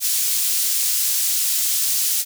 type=high-pass noise; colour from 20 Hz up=pink; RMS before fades=-20 dBFS; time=0-2.25 s; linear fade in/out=50 ms; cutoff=6100 Hz; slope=12 dB/octave; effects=none